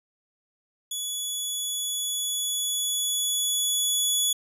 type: tone with level ramp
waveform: 15% pulse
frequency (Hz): 3400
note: G#7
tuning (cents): +40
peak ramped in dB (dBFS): -22 to -14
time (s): 0.91-4.33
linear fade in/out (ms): 5
effects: resampled to 32000 Hz